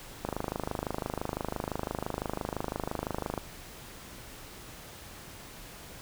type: click train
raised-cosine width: 1 ms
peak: -17 dBFS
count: 82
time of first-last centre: 0.25-3.377 s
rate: 25.9 Hz
effects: pink hiss -47 dBFS RMS until 6.01 s